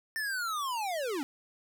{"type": "linear sweep", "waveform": "square", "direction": "down", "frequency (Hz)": [1803, 258.3], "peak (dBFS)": -32, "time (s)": [0.16, 1.23], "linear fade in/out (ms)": 0, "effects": []}